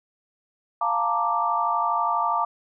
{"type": "chord", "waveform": "sine", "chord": "Bb major seventh", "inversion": "second", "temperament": "equal", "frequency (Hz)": [698.5, 880, 932.3, 1174.7], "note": ["F5", "A5", "Bb5", "D6"], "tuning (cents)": [0, 0, 0, 0], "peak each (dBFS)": [-28, -28, -26, -24], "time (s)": [0.81, 2.45], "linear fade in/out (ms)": 5, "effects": []}